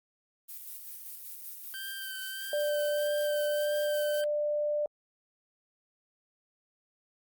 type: noise with tremolo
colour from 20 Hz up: violet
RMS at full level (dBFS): -42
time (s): 0.48-4.22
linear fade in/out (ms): 20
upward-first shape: square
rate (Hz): 5.2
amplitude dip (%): 30
type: tone with vibrato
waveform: 25% pulse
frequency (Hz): 1559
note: G6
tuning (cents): -10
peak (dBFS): -34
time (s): 1.74-4.24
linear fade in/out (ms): 0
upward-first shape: sine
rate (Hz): 1.6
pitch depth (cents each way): 25
type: tone with pitch glide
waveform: sine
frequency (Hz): 590 to 593.8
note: D5 to D5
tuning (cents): +8 to +19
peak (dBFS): -27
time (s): 2.53-4.86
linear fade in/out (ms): 2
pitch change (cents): +11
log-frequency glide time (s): 3.01-4.04
effects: Opus 32 kbps